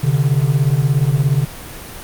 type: beating tone pair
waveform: triangle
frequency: 130.81 / 147.81 Hz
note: C3 / D3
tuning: 0 / +11 cents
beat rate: 17 Hz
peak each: -13 dBFS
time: 0.03-1.45 s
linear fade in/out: 10 ms
effects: pink hiss -32 dBFS RMS until 2.03 s + Opus 32 kbps